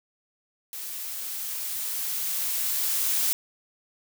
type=noise with level ramp; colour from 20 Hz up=blue; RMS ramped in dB=-36 to -24 dBFS; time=0.73-3.33 s; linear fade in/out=0 ms; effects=none